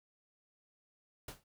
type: noise with exponential decay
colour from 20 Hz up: pink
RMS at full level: -41 dBFS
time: 1.28-1.44 s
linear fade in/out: 5 ms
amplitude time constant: 34 ms
effects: none